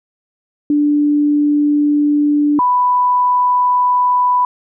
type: tone pair in turn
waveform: sine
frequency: 293.7 / 991.3 Hz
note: D4 / B5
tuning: 0 / +6 cents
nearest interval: octave + major sixth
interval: 2106 cents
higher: second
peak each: -10 dBFS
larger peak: neither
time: 0.7-2.59 / 2.59-4.45 s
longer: first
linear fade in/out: 2 ms
effects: none